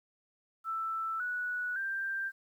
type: tone with pitch steps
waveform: sine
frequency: 1325 / 1472 / 1579 Hz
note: E6 / F#6 / G6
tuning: +9 / -9 / +12 cents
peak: -32 dBFS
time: 0.64-2.32 s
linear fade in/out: 50 ms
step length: 560 ms
effects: 11-bit